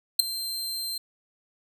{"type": "tone with ADSR envelope", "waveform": "sawtooth", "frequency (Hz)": 4141, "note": "C8", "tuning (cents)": -19, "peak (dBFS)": -8, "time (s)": [0.19, 0.98], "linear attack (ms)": 8, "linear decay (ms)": 6, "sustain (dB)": -19, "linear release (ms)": 6, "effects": []}